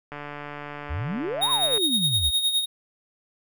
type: click train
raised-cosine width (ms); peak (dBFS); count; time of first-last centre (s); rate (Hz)
0.5; -21; 243; 0.12-1.778; 146
type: exponential two-way sweep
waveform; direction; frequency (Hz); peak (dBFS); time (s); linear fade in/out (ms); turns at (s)
sine; up then down; 64.9 to 1100 to 64.9; -26; 0.89-2.31; 20; 1.5
type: tone with tremolo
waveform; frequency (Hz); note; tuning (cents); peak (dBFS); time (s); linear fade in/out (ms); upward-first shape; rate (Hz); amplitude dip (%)
square; 3730; A#7; 0; -19; 1.41-2.66; 20; sine; 9.7; 60
effects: none